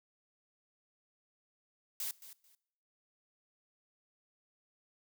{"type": "noise with echo", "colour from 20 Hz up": "blue", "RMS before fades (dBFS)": -38, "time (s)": [2, 2.11], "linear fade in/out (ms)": 2, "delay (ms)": 220, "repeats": 2, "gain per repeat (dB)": -14, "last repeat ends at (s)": 2.55, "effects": ["noise-tail reverb RT60 0.8 s tail -22 dB re dry"]}